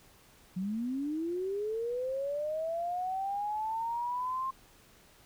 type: linear sweep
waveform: sine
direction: up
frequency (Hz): 178 to 1066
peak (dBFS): -31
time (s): 0.56-4.51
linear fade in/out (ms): 10
effects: pink hiss -60 dBFS RMS until 5.25 s